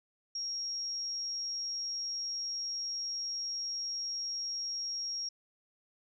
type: tone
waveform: sine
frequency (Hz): 5590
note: F8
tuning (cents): +1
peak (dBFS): -34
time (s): 0.35-5.29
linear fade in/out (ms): 5
effects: none